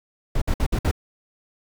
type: noise bursts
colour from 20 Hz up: brown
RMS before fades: -20 dBFS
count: 5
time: 0.35-0.913 s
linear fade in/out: 5 ms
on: 67 ms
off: 57 ms
effects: none